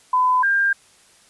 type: tone pair in turn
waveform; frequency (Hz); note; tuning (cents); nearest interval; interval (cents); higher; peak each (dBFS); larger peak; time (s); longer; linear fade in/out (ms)
sine; 1008 / 1598.3; B5 / G6; +35 / +33; minor sixth; 798; second; -14 / -15; first; 0.13-0.43 / 0.43-0.73; neither; 5
effects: white hiss -53 dBFS RMS until 1.29 s + resampled to 24000 Hz